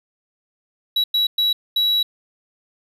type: tone bursts at uneven times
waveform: triangle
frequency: 3900 Hz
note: B7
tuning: 23 cents flat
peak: -14 dBFS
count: 4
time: 0.96-1.04 / 1.14-1.27 / 1.38-1.53 / 1.76-2.03 s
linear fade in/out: 5 ms
effects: resampled to 32000 Hz